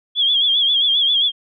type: tone with vibrato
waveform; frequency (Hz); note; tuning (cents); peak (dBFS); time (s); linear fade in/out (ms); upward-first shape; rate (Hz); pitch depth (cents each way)
sine; 3322; G#7; 0; -13; 0.15-1.32; 50; sine; 7.5; 77
effects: none